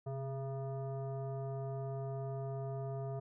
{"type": "tone with frequency modulation", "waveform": "sine", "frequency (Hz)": 131.5, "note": "C3", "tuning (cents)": 9, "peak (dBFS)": -37, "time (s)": [0.06, 3.2], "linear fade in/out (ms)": 10, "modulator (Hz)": 543, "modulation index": 0.89, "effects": []}